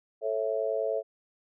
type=chord; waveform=sine; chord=A major; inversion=none; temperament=just; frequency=440 / 550 / 660 Hz; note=A4 / C#5 / E5; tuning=0 / -14 / +2 cents; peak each=-31 dBFS; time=0.21-1.03 s; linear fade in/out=50 ms; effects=none